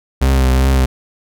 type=tone with vibrato; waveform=40% pulse; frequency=65.41 Hz; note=C2; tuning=in tune; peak=-9 dBFS; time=0.21-0.86 s; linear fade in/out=10 ms; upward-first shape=triangle; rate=2.6 Hz; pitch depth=44 cents each way; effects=none